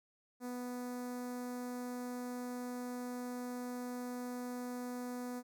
sawtooth tone with notch filter, 246.9 Hz, B3, in tune, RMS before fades -42 dBFS, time 0.4-5.43 s, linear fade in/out 50 ms, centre 3000 Hz, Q 0.62, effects none

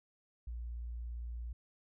sine tone, 58.8 Hz, A#1, 16 cents sharp, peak -39 dBFS, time 0.47-1.53 s, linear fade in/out 5 ms, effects none

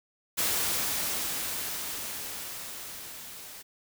white noise with level ramp, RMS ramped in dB -27 to -45 dBFS, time 0.37-3.63 s, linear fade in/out 20 ms, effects none

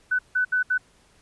sine tone bursts at uneven times, 1499 Hz, F#6, 22 cents sharp, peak -19 dBFS, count 4, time 0.11-0.19 / 0.35-0.45 / 0.52-0.63 / 0.7-0.78 s, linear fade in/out 10 ms, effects pink hiss -59 dBFS RMS until 1.21 s + resampled to 24000 Hz

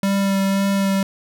square tone with vibrato, 196 Hz, G3, in tune, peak -17 dBFS, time 0.03-1.03 s, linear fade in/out 2 ms, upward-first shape sine, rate 1.9 Hz, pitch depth 13 cents each way, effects none

